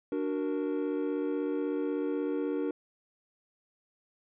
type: chord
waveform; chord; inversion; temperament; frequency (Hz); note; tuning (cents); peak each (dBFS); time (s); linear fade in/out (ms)
triangle; D augmented; none; equal; 293.7 / 370 / 466.2; D4 / F#4 / A#4; 0 / 0 / 0; -30 / -33 / -32; 0.12-2.71; 2
effects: resampled to 8000 Hz